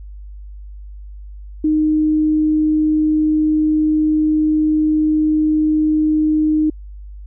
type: tone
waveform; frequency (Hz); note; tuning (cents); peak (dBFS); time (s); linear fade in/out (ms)
sine; 308.3; D#4; -16; -12; 1.64-6.7; 5
effects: added 50 Hz sine -31 dBFS peak until 7.26 s